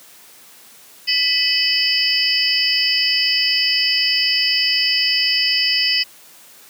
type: tone cluster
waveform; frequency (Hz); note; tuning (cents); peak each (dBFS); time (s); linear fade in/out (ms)
sine; 1985 / 2570 / 3000 / 4688 / 5140; B6 / E7 / F#7 / D8 / E8; +8 / -45 / +23 / -4 / -45; -25 / -23 / -22 / -20 / -19; 1.07-6.04; 20
effects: white hiss -45 dBFS RMS until 6.69 s + high-pass 150 Hz 12 dB/octave